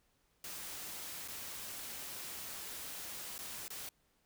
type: noise with dropouts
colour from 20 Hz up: white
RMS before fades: -45 dBFS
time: 0.44-3.89 s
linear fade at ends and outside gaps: 2 ms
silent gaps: 1.278-1.283 / 3.381-3.389 / 3.681-3.703 s
effects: pink hiss -75 dBFS RMS until 4.25 s